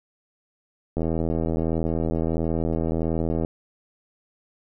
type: click train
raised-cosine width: 2 ms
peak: -12 dBFS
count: 203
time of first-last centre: 0.97-3.449 s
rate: 81.5 Hz
effects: none